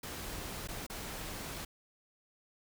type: noise with dropouts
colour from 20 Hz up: pink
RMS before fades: -42 dBFS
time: 0.03-1.65 s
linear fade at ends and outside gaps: 5 ms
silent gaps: 0.675-0.685 / 0.866-0.898 s
effects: none